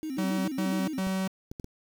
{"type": "tone with vibrato", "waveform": "sine", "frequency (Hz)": 287.1, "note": "D4", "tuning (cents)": -39, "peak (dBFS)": -31, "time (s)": [0.03, 0.99], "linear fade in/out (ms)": 0, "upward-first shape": "square", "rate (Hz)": 7.2, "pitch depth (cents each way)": 150}
{"type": "tone bursts", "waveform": "45% pulse", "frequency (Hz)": 189.7, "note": "F#3", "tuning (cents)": 43, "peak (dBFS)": -27, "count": 3, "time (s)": [0.18, 1.278], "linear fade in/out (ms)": 5, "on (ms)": 300, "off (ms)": 99}
{"type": "clicks", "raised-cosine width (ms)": 3, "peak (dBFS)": -26, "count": 4, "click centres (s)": [1.07, 1.515, 1.598, 1.644]}
{"effects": ["8-bit"]}